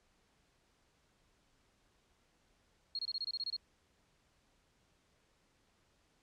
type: tone bursts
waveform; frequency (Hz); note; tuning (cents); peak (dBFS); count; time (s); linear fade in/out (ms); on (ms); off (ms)
sine; 4287; C8; +41; -35; 10; 2.95-3.565; 2; 39; 25
effects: pink hiss -73 dBFS RMS until 6.22 s + low-pass 8000 Hz 12 dB/octave